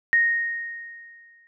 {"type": "tone with exponential decay", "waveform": "sine", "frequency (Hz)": 1862, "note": "A#6", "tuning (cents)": -2, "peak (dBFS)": -14, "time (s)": [0.13, 1.47], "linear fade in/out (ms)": 0, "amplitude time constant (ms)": 290, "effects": []}